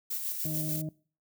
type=noise with tremolo; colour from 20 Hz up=violet; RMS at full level=-33 dBFS; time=0.1-0.82 s; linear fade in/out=10 ms; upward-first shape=square; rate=6.8 Hz; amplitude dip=35%
type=harmonic tone; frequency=155.56 Hz; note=D#3; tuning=in tune; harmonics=1 / 2 / 4; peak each=-33 / -39 / -45 dBFS; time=0.45-0.89 s; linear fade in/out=2 ms
effects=noise-tail reverb RT60 0.4 s tail -22 dB re dry